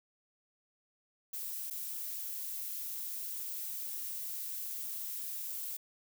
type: noise with dropouts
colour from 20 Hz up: violet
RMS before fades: -40 dBFS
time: 1.33-5.77 s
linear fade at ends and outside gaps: 5 ms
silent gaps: 1.701-1.708 s
effects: none